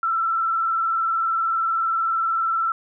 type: tone with vibrato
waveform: sine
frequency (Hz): 1338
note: E6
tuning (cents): +25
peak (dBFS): -19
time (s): 0.03-2.72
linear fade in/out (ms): 2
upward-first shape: sine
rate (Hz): 20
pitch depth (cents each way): 48
effects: none